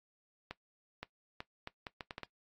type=accelerating click train; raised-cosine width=0.3 ms; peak=-25 dBFS; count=9; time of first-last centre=0.51-2.233 s; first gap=520 ms; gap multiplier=0.72; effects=noise-tail reverb RT60 0.1 s tail -17 dB re dry + AAC 48 kbps